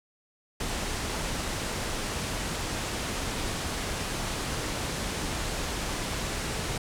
pink low-pass noise, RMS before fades -32 dBFS, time 0.6-6.78 s, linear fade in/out 5 ms, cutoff 10000 Hz, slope 24 dB/octave, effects none

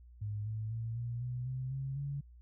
sine tone with pitch steps, 104.5 / 109.06 / 113.83 / 118.8 / 123.99 / 129.4 / 135.05 / 140.95 Hz, G#2 / A2 / A#2 / A#2 / B2 / C3 / C#3 / C#3, +11 / -15 / -41 / +33 / +7 / -19 / -45 / +29 cents, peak -35 dBFS, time 0.21-2.21 s, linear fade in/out 10 ms, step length 250 ms, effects added 60 Hz sine -53 dBFS peak until 2.41 s

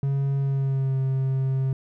triangle tone with pitch glide, 138.1 to 133.16 Hz, C#3 to C3, -6 to +31 cents, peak -19 dBFS, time 0.03-1.73 s, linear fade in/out 2 ms, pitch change -63 cents, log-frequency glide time 0.39-0.98 s, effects none

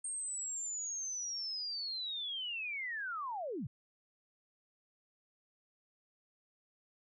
sine linear sweep, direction down, 8640 to 99.6 Hz, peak -37 dBFS, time 0.04-3.67 s, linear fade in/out 5 ms, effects none

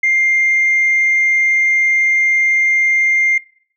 sine tone, 2106 Hz, C7, 11 cents sharp, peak -10 dBFS, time 0.03-3.38 s, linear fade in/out 5 ms, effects noise-tail reverb RT60 0.6 s tail -21 dB re dry + tanh soft clip ceiling -7 dBFS

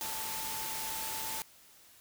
sine tone in noise, 882 Hz, A5, 4 cents sharp, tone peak -43 dBFS, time 0.01-1.42 s, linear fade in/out 0 ms, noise white, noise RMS -38 dBFS, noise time 0.01-1.42 s, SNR -8 dB, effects white hiss -59 dBFS RMS until 2 s

